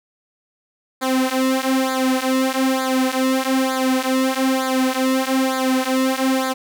sawtooth tone with flanger, 261.6 Hz, C4, in tune, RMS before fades -19 dBFS, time 1.01-6.54 s, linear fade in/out 20 ms, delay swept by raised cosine 0.35 to 5.15 ms, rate 1.1 Hz, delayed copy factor -0.9, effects none

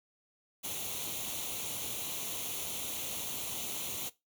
white noise with comb filter, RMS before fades -38 dBFS, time 0.63-4.1 s, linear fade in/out 20 ms, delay 0.3 ms, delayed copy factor +0.7, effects noise-tail reverb RT60 0.2 s tail -18 dB re dry + high-pass 60 Hz 12 dB/octave

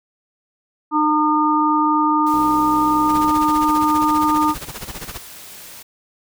harmonic tone, 304 Hz, D#4, 40 cents flat, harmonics 1 / 3 / 4, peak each -18 / -18 / -18 dBFS, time 0.91-4.55 s, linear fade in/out 50 ms
white noise, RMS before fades -38 dBFS, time 2.26-5.83 s, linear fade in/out 10 ms
click train, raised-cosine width 2 ms, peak -21 dBFS, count 64, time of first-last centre 2.34-3.308 s, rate 65.1 Hz
pink noise with tremolo, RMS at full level -29 dBFS, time 3.08-5.19 s, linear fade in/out 20 ms, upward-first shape sine, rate 15 Hz, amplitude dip 100%
effects none

